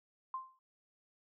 sine tone with exponential decay, 1046.5 Hz, C6, in tune, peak -34 dBFS, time 0.34-0.59 s, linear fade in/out 2 ms, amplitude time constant 53 ms, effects none

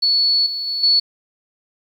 sine tone with level steps, 4419 Hz, C#8, 6 cents flat, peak -13 / -22 / -20 / -11 dBFS, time 0.02-1 s, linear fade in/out 10 ms, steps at 0.46 / 0.67 / 0.83 s, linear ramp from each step 5 ms, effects 8-bit

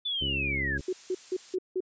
sine linear sweep, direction down, 3522 to 1600 Hz, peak -28 dBFS, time 0.05-0.78 s, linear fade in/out 10 ms
harmonic tone, 68.5 Hz, C#2, 20 cents flat, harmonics 1 / 2 / 3 / 4 / 5 / 6 / 8, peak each -35 / -37 / -43 / -39 / -41 / -44 / -50 dBFS, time 0.21-0.81 s, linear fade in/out 5 ms
blue noise, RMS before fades -45 dBFS, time 0.77-1.56 s, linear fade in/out 20 ms
sine tone bursts, 370 Hz, F#4, in tune, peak -26 dBFS, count 5, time 0.88-1.805 s, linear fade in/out 5 ms, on 49 ms, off 170 ms
effects resampled to 16000 Hz

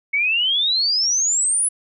sine exponential sweep, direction up, 2200 to 10290 Hz, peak -16 dBFS, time 0.13-1.69 s, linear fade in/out 10 ms, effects none

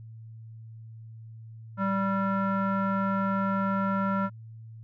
square tone with low-pass filter, 194.9 Hz, G3, 10 cents flat, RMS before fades -27 dBFS, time 1.77-4.3 s, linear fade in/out 50 ms, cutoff 1300 Hz, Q 5.2, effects added 112 Hz sine -42 dBFS peak until 4.83 s

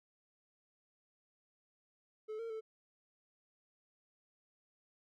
triangle tone with pitch steps, 432.4 / 457.9 / 440.6 Hz, A4 / A#4 / A4, -30 / -31 / +2 cents, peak -38 dBFS, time 2.28-2.61 s, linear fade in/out 20 ms, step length 110 ms, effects none

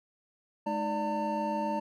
triangle tone cluster, 212.4 / 311.1 / 585 / 906 Hz, G#3 / D#4 / D5 / A#5, +39 / 0 / -7 / -50 cents, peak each -33 / -36 / -33 / -30 dBFS, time 0.66-1.8 s, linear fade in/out 10 ms, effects none

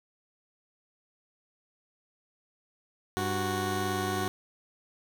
15% pulse tone pair together, 97.8 / 369.2 Hz, G2 / F#4, -4 / -4 cents, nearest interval octave + major seventh, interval 2300 cents, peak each -26 / -24 dBFS, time 3.17-4.28 s, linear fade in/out 0 ms, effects none

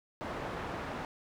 white low-pass noise, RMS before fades -39 dBFS, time 0.21-1.05 s, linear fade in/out 0 ms, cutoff 1100 Hz, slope 12 dB/octave, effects none

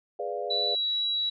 sine chord, G# diminished seventh, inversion none, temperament equal, 415.3 / 493.9 / 587.3 / 698.5 Hz, G#4 / B4 / D5 / F5, 0 / 0 / 0 / 0 cents, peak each -35 dBFS, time 0.19-0.75 s, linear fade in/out 5 ms
sine tone with pitch glide, 3951 to 3899 Hz, B7 to B7, 0 to -23 cents, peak -25 dBFS, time 0.5-1.3 s, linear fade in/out 10 ms, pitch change -23 cents, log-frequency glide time 0.71-0.77 s
effects none

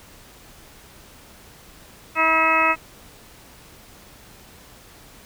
harmonic tone with a mistuned harmonic, 321.8 Hz, E4, 42 cents flat, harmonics 1 / 2 / 3 / 4 / 5 / 6 / 7 / 8, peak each -30 / -26 / -23 / -20 / -32 / -26 / -27 / -20 dBFS, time 2.15-2.76 s, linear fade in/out 50 ms, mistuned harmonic 7, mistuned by -76 cents, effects pink hiss -47 dBFS RMS until 5.25 s

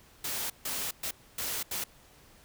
white noise bursts at uneven times, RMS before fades -34 dBFS, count 5, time 0.24-0.5 / 0.65-0.91 / 1.03-1.11 / 1.38-1.63 / 1.71-1.84 s, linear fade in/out 5 ms, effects pink hiss -58 dBFS RMS until 2.44 s

